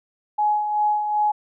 sine tone with tremolo, 841 Hz, G#5, 22 cents sharp, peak -16 dBFS, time 0.38-1.32 s, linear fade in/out 10 ms, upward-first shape sine, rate 2.6 Hz, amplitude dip 50%, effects none

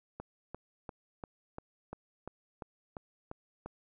click train, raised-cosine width 1 ms, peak -27 dBFS, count 11, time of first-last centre 0.2-3.66 s, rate 2.89 Hz, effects none

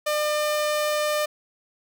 sawtooth tone, 601 Hz, D5, 40 cents sharp, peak -18 dBFS, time 0.06-1.26 s, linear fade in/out 10 ms, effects none

